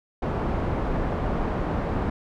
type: low-pass noise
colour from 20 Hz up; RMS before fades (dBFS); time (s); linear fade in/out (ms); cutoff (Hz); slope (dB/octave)
pink; -26; 0.22-2.1; 5; 1000; 12
effects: none